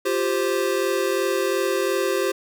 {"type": "chord", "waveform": "square", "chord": "F suspended second", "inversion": "none", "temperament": "equal", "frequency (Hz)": [349.2, 392, 523.3], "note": ["F4", "G4", "C5"], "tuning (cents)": [0, 0, 0], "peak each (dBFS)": [-27, -24, -26], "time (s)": [0.05, 2.32], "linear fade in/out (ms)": 10, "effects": []}